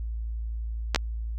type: clicks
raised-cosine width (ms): 0.2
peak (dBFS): -4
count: 2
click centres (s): 0.947 / 0.96
effects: added 56 Hz sine -29 dBFS peak until 1.38 s